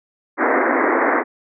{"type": "band-pass noise", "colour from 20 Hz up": "pink", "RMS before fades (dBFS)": -17, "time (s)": [0.37, 1.24], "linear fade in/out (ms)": 50, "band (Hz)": [250, 2100], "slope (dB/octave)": 96, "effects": []}